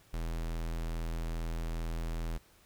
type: tone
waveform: square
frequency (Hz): 41.2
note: E1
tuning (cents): 0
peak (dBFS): -34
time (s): 0.13-2.38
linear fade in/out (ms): 10
effects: pink hiss -63 dBFS RMS until 2.65 s